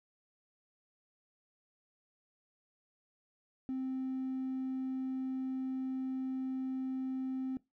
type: tone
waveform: triangle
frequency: 261.6 Hz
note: C4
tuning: in tune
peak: -31 dBFS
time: 3.69-7.57 s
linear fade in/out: 0 ms
effects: noise-tail reverb RT60 0.2 s tail -22 dB re dry + tanh soft clip ceiling -30 dBFS